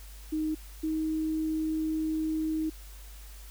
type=tone pair in turn; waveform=sine; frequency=311.1 / 314.9 Hz; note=D#4 / D#4; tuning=0 / +21 cents; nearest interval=unison; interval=21 cents; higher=second; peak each=-27 dBFS; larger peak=neither; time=0.32-0.55 / 0.83-2.7 s; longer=second; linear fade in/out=10 ms; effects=added 50 Hz sine -44 dBFS peak until 3.5 s + white hiss -53 dBFS RMS until 3.5 s